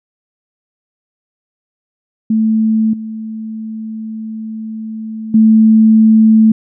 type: tone with level steps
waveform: sine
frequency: 220 Hz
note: A3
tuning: in tune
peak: -9 / -21 / -4 dBFS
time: 2.3-6.52 s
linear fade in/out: 5 ms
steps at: 2.93 / 5.34 s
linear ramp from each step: 5 ms
effects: none